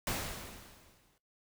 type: noise with exponential decay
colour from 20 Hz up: pink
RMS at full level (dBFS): -33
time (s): 0.07-1.18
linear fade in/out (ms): 1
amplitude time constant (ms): 240
effects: noise-tail reverb RT60 0.2 s tail -19 dB re dry